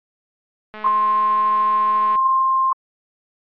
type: click train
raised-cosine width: 0.3 ms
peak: -17 dBFS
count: 304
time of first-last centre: 0.74-2.156 s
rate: 214 Hz
type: tone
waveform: sine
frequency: 1056 Hz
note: C6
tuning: 16 cents sharp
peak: -14 dBFS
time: 0.84-2.73 s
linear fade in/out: 5 ms
effects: low-pass 2000 Hz 12 dB/octave + AAC 48 kbps